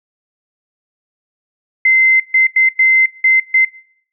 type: tone bursts at uneven times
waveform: sine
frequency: 2070 Hz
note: C7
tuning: 19 cents flat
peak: -7 dBFS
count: 6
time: 1.85-2.2 / 2.34-2.47 / 2.56-2.69 / 2.79-3.06 / 3.24-3.4 / 3.54-3.65 s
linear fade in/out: 5 ms
effects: noise-tail reverb RT60 0.7 s tail -24 dB re dry